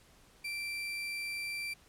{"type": "tone", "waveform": "35% pulse", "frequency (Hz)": 2349, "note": "D7", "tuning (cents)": 0, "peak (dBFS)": -34, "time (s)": [0.44, 1.74], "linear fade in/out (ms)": 10, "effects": ["pink hiss -62 dBFS RMS until 1.88 s", "low-pass 12000 Hz 12 dB/octave"]}